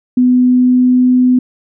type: tone with pitch glide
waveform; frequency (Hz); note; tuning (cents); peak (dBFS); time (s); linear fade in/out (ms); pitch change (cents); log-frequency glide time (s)
sine; 250 to 251.7; B3 to B3; +21 to +33; -6; 0.17-1.39; 5; +12; 0.28-1.1
effects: none